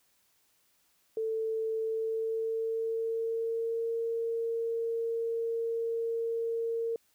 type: tone with pitch glide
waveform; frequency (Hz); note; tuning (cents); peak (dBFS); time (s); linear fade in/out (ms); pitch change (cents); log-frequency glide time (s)
sine; 444 to 459.1; A4 to A#4; +16 to -26; -29; 1.17-6.96; 2; +58; 1.8-3.91
effects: white hiss -70 dBFS RMS until 7.14 s